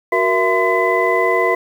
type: tone cluster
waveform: sine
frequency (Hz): 371.4 / 470.1 / 667 / 1027 / 2008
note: F#4 / A#4 / E5 / C6 / B6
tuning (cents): +7 / +15 / +20 / -33 / +28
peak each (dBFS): -19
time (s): 0.12-1.55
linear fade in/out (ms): 5
effects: tanh soft clip ceiling -2 dBFS + 7-bit